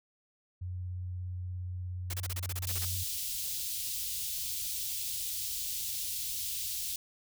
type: tone with vibrato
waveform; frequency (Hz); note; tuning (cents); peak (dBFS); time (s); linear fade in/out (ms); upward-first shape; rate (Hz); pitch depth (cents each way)
sine; 90.4; F#2; -40; -35; 0.61-3.04; 10; sine; 17; 13
type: noise bursts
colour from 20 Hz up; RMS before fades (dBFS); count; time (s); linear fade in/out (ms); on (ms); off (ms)
white; -38; 12; 2.1-2.852; 5; 37; 28
type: band-stop noise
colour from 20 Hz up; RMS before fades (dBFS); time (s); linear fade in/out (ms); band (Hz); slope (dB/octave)
white; -36; 2.67-6.96; 2; 110 to 3100; 24
effects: none